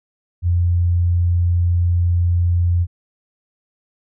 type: tone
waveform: sine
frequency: 87.2 Hz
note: F2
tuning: 2 cents flat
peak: -13 dBFS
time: 0.42-2.87 s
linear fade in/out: 50 ms
effects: none